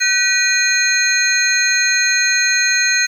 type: tone cluster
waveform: sine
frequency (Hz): 1515 / 1926 / 2454 / 4158 / 6440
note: F#6 / B6 / D#7 / C8 / G8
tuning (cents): +40 / -44 / -25 / -12 / +46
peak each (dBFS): -19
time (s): 0-3.07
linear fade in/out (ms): 20
effects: 7-bit